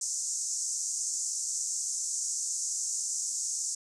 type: band-pass noise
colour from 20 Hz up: pink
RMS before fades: -33 dBFS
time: 0.01-3.75 s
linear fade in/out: 5 ms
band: 6100 to 8100 Hz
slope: 48 dB/octave
effects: none